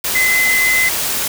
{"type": "tone in noise", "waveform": "sine", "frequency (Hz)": 2040, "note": "C7", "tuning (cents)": -44, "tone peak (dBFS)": -12, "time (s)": [0.15, 0.89], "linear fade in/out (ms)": 5, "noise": "white", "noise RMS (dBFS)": -19, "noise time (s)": [0.04, 1.28], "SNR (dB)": 4, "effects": []}